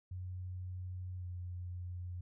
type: tone with pitch glide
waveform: sine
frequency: 91.3 to 89.32 Hz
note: F#2 to F2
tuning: -23 to +39 cents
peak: -40 dBFS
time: 0.11-2.21 s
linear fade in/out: 5 ms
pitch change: -38 cents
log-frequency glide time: 1.17-1.27 s
effects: none